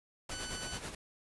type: noise with tremolo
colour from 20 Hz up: pink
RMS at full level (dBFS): -40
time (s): 0.29-0.95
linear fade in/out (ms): 5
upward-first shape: sine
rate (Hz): 9.2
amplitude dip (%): 60
type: tone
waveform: 10% pulse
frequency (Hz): 1500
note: F#6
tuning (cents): +23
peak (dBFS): -33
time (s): 0.31-0.78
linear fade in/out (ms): 10
effects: resampled to 24000 Hz